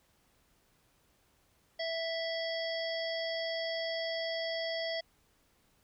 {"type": "harmonic tone", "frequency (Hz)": 659.3, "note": "E5", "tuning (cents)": 0, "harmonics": [1, 3, 5, 7, 8], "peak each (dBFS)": [-35, -40, -42, -43, -44], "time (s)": [1.79, 5.01], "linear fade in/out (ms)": 10, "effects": ["pink hiss -70 dBFS RMS until 5.83 s"]}